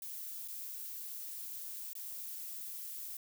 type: noise with dropouts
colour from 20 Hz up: violet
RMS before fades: -44 dBFS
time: 0.02-3.17 s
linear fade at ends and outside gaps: 2 ms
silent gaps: 0.478-0.483 / 1.932-1.952 s
effects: none